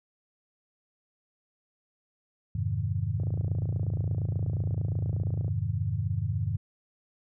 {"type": "chord", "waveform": "sine", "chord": "F minor seventh", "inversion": "none", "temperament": "equal", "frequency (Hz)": [87.31, 103.83, 130.81, 155.56], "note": ["F2", "Ab2", "C3", "Eb3"], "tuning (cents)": [0, 0, 0, 0], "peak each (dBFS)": [-33, -29, -34, -35], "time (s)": [2.55, 6.57], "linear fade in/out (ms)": 5}
{"type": "click train", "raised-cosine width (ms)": 2, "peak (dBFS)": -28, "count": 66, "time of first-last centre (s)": [3.2, 5.481], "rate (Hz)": 28.5}
{"effects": []}